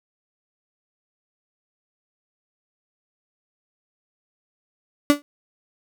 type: tone with exponential decay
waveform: 35% pulse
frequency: 290 Hz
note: D4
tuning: 22 cents flat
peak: -7 dBFS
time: 5.1-5.22 s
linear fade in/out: 0 ms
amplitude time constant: 24 ms
effects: none